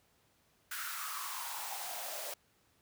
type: noise with high-pass filter sweep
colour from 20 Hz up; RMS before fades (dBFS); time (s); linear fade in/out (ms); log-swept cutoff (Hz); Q
white; -41; 0.71-2.34; 5; 1500 to 560; 6.3
effects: pink hiss -71 dBFS RMS until 2.81 s + high-pass 60 Hz 12 dB/octave